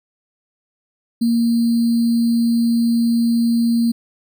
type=tone with sample-and-hold; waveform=sine; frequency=233.1 Hz; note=A#3; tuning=in tune; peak=-13 dBFS; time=1.21-3.92 s; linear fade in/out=10 ms; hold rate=4410 Hz; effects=none